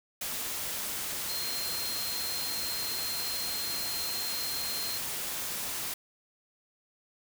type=tone in noise; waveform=sine; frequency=4186 Hz; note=C8; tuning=in tune; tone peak=-35 dBFS; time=1.29-4.98 s; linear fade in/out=5 ms; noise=white; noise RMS=-35 dBFS; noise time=0.21-5.94 s; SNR=-3 dB; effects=none